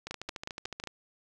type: two click trains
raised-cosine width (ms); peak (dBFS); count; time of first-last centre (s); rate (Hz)
0.2; -19 / -21; 5 / 12; 0.11-0.839 / 0.07-0.873; 5.49 / 13.7
effects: none